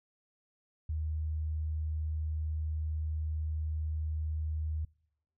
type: tone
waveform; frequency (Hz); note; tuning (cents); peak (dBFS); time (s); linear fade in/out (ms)
sine; 77.78; D#2; 0; -31; 0.89-4.85; 5
effects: noise-tail reverb RT60 0.8 s tail -26 dB re dry